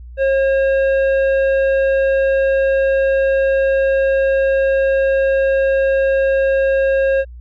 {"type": "tone with hard clipping", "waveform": "sine", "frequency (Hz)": 540, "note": "C#5", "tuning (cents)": -45, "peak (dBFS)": -14, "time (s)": [0.17, 7.25], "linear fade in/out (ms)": 50, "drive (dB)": 10, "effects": ["added 60 Hz sine -32 dBFS peak until 7.4 s", "low-pass 3000 Hz 12 dB/octave"]}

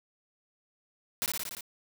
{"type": "noise with echo", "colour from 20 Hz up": "white", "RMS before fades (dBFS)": -30, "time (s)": [1.22, 1.26], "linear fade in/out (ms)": 0, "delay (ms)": 58, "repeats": 6, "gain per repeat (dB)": -2, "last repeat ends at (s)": 1.608, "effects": []}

